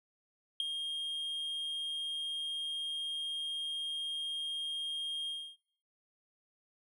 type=tone with ADSR envelope; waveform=triangle; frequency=3228 Hz; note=G#7; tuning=50 cents flat; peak=-22 dBFS; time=0.6-5.57 s; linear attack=3 ms; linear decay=6 ms; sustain=-11 dB; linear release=290 ms; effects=noise-tail reverb RT60 0.7 s tail -25 dB re dry + tanh soft clip ceiling -23 dBFS